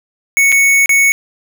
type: tone with dropouts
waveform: square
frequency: 2217 Hz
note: C#7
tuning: in tune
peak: -8 dBFS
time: 0.37-1.12 s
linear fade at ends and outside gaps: 0 ms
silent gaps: 0.519-0.524 / 0.859-0.893 s
effects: none